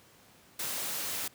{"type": "noise", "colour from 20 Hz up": "white", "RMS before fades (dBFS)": -35, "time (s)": [0.59, 1.28], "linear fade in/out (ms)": 5, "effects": ["pink hiss -59 dBFS RMS until 1.34 s", "high-pass 100 Hz 12 dB/octave"]}